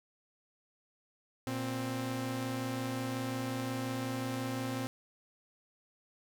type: tone pair together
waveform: sawtooth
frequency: 118.6 / 262.8 Hz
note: A#2 / C4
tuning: +30 / +8 cents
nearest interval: octave + major second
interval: 1378 cents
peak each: -34 / -32 dBFS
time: 1.47-4.87 s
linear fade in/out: 0 ms
effects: none